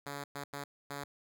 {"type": "tone bursts at uneven times", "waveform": "5% pulse", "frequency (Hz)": 142.2, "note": "C#3", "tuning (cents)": 45, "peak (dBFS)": -28, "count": 4, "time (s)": [[0.06, 0.24], [0.35, 0.44], [0.53, 0.64], [0.9, 1.04]], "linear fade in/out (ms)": 5, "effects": []}